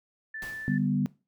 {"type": "tone", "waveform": "sine", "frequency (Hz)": 1760, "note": "A6", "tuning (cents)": 0, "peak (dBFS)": -35, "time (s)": [0.34, 0.78], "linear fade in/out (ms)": 5}
{"type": "noise with exponential decay", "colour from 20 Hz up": "pink", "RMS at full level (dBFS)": -42, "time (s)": [0.42, 0.98], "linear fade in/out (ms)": 1, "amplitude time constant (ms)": 120}
{"type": "chord", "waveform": "sine", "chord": "G major", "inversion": "second", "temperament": "equal", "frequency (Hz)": [146.83, 196, 246.9], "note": ["D3", "G3", "B3"], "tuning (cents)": [0, 0, 0], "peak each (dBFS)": -28, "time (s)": [0.68, 1.06], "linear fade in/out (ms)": 0}
{"effects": ["noise-tail reverb RT60 0.3 s tail -21 dB re dry"]}